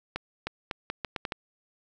accelerating click train, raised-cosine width 0.3 ms, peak -15 dBFS, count 8, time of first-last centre 0.16-1.322 s, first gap 310 ms, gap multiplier 0.78, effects none

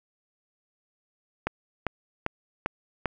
click train, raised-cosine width 0.5 ms, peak -11 dBFS, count 5, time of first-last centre 1.47-3.057 s, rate 2.52 Hz, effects none

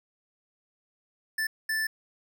square tone bursts at uneven times, 1760 Hz, A6, in tune, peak -27 dBFS, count 2, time 1.38-1.47 / 1.69-1.87 s, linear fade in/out 5 ms, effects none

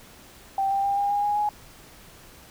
sine tone with pitch steps, 781 / 789.6 / 798.3 / 807.1 / 816 / 825.1 / 834.2 Hz, G5 / G5 / G5 / G#5 / G#5 / G#5 / G#5, -7 / +12 / +31 / -50 / -31 / -12 / +7 cents, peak -21 dBFS, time 0.58-1.49 s, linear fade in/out 2 ms, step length 130 ms, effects pink hiss -49 dBFS RMS until 2.5 s

